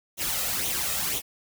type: noise with flanger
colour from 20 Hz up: white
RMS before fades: -28 dBFS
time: 0.17-1.22 s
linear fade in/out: 50 ms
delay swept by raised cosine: 0.3 to 1.6 ms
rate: 2 Hz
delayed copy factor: +0.6
effects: none